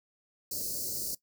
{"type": "band-stop noise", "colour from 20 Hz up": "white", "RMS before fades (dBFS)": -35, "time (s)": [0.51, 1.15], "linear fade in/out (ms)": 5, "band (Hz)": [620, 4300], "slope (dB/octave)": 96, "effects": ["noise-tail reverb RT60 0.1 s tail -19 dB re dry"]}